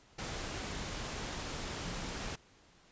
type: tone in noise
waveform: sine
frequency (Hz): 174.61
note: F3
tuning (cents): 0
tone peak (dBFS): -46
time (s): 1.85-2.13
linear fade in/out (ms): 10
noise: pink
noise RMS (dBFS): -40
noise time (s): 0.18-2.36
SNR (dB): -9
effects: pink hiss -63 dBFS RMS until 2.91 s + resampled to 16000 Hz